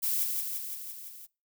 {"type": "noise with echo", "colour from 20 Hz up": "violet", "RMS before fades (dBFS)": -29, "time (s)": [0.02, 0.25], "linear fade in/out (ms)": 20, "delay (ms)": 170, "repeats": 6, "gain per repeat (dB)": -3, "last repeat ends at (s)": 1.27, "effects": ["noise-tail reverb RT60 0.3 s tail -24 dB re dry"]}